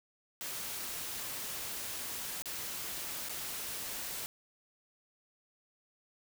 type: noise with dropouts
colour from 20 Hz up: white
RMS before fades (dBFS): -40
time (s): 0.41-4.26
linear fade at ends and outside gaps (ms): 0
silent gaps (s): 2.421-2.457 / 3.287-3.294
effects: none